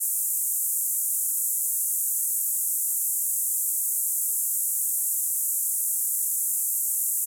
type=band-pass noise; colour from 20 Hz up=white; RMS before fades=-26 dBFS; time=0-7.26 s; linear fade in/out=20 ms; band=7400 to 14000 Hz; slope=48 dB/octave; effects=none